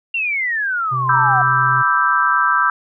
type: exponential sweep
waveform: sine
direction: down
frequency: 2789 to 722 Hz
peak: -17 dBFS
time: 0.14-1.42 s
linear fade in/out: 5 ms
type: tone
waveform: triangle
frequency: 128.7 Hz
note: C3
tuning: 28 cents flat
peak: -20 dBFS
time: 0.91-1.83 s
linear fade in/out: 20 ms
type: chord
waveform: sine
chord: E minor seventh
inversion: second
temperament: equal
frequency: 987.8 / 1174.7 / 1318.5 / 1568 Hz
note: B5 / D6 / E6 / G6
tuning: 0 / 0 / 0 / 0 cents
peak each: -20 / -19 / -17 / -17 dBFS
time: 1.09-2.7 s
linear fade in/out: 2 ms
effects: none